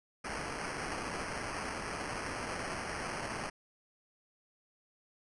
violet noise with sample-and-hold, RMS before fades -39 dBFS, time 0.24-3.5 s, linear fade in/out 10 ms, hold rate 3675 Hz, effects resampled to 24000 Hz

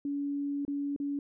sine tone with dropouts, 284.1 Hz, C#4, 43 cents sharp, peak -30 dBFS, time 0.05-1.19 s, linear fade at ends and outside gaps 2 ms, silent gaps 0.651-0.679 / 0.963-1 s, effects none

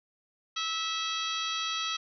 harmonic tone, 652 Hz, E5, 19 cents flat, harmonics 2 / 3 / 4 / 5 / 6 / 7 / 8 / 9, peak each -35 / -43 / -39 / -35 / -36 / -43 / -47 / -43 dBFS, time 0.56-1.97 s, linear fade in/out 10 ms, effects none

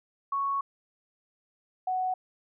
sine tone pair in turn, 1108.7 / 742.5 Hz, C#6 / F#5, 0 / +6 cents, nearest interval perfect fifth, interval 694 cents, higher first, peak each -26 dBFS, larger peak neither, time 0.32-0.61 / 1.87-2.14 s, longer first, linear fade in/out 5 ms, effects none

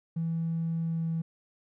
triangle tone with pitch glide, 164.81 to 163.77 Hz, E3 to E3, 0 to -11 cents, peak -24 dBFS, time 0.16-1.22 s, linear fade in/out 10 ms, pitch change -11 cents, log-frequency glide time 0.83-1.09 s, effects tanh soft clip ceiling -25 dBFS

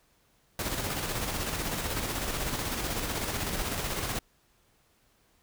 pink noise with tremolo, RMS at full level -31 dBFS, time 0.59-4.19 s, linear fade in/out 2 ms, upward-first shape square, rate 16 Hz, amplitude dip 35%, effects pink hiss -67 dBFS RMS until 5.42 s

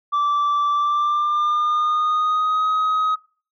sine tone with pitch glide, 1165 to 1263.1 Hz, D6 to D#6, -14 to +26 cents, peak -14 dBFS, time 0.12-3.16 s, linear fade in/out 20 ms, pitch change +140 cents, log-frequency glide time 0.71-2.67 s, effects noise-tail reverb RT60 0.4 s tail -22 dB re dry + tanh soft clip ceiling -16 dBFS

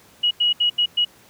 sine tone bursts at uneven times, 2906 Hz, F#7, 32 cents flat, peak -15 dBFS, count 5, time 0.23-0.31 / 0.4-0.53 / 0.6-0.7 / 0.78-0.86 / 0.97-1.05 s, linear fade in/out 10 ms, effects pink hiss -51 dBFS RMS until 1.29 s + high-pass 100 Hz 12 dB/octave

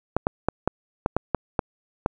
clicks, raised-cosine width 1 ms, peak -6 dBFS, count 9, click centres 0.166 / 0.269 / 0.486 / 0.676 / 1.061 / 1.166 / 1.347 / 1.592 / 2.061 s, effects none

